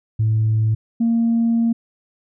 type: tone pair in turn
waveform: sine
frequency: 109.7 / 230.8 Hz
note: A2 / A#3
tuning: -5 / -17 cents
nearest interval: octave + minor second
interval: 1288 cents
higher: second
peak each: -13 dBFS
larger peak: neither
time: 0.19-0.75 / 1-1.73 s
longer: second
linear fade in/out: 10 ms
effects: tanh soft clip ceiling -11 dBFS